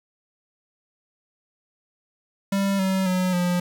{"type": "tone with pitch steps", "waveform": "square", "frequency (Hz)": [196.9, 190.19, 183.71, 177.46], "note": ["G3", "F#3", "F#3", "F3"], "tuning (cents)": [8, 48, -12, 28], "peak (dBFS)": -21, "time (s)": [2.52, 3.6], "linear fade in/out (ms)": 5, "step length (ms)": 270, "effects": ["8-bit"]}